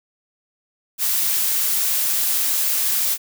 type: noise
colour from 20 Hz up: blue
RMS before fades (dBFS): -20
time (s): 0.98-3.18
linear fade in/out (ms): 50
effects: none